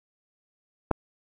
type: clicks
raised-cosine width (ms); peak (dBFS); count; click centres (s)
1; -24 / -7; 2; 0.91 / 0.913
effects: none